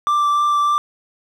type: tone with vibrato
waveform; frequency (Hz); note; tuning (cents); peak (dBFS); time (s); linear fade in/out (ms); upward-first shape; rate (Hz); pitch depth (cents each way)
triangle; 1174.7; D6; 0; -12; 0.07-0.78; 0; triangle; 3.3; 11
effects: none